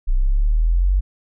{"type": "exponential sweep", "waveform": "sine", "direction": "up", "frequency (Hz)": [30.27, 49.14], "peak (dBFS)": -13, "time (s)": [0.07, 1.01], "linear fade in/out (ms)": 20, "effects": []}